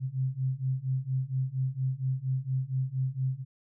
sine beating tone pair, 129 / 133.3 Hz, C3 / C3, -24 / +33 cents, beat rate 4.3 Hz, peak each -31 / -30 dBFS, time 0-3.45 s, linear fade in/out 50 ms, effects none

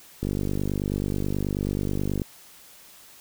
click train, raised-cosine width 3 ms, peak -14 dBFS, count 99, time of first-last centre 0.23-2.218 s, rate 49.3 Hz, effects white hiss -50 dBFS RMS until 3.2 s

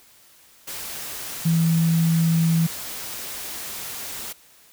sine tone in noise, 164.81 Hz, E3, in tune, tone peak -16 dBFS, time 1.45-2.67 s, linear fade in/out 10 ms, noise white, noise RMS -33 dBFS, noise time 0.67-4.33 s, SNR +14 dB, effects white hiss -53 dBFS RMS until 4.72 s

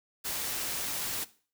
white noise, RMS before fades -34 dBFS, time 0.24-1.25 s, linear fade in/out 20 ms, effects noise-tail reverb RT60 0.4 s tail -17 dB re dry

